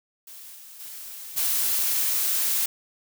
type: noise with level steps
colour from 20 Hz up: blue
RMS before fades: -43 / -45 / -39 / -24 dBFS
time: 0.27-2.66 s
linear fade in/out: 5 ms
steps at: 0.54 / 0.79 / 1.36 s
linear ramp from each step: 20 ms
effects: none